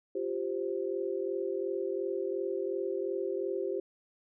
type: chord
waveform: sine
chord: F suspended second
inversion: none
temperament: equal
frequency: 349.2 / 392 / 523.3 Hz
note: F4 / G4 / C5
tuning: 0 / 0 / 0 cents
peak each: -36 / -33 / -37 dBFS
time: 0.15-3.8 s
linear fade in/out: 5 ms
effects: none